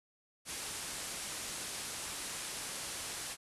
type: low-pass noise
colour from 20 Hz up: white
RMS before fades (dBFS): -42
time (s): 0.45-3.37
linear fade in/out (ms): 50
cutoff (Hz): 11000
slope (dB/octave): 48
effects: resampled to 32000 Hz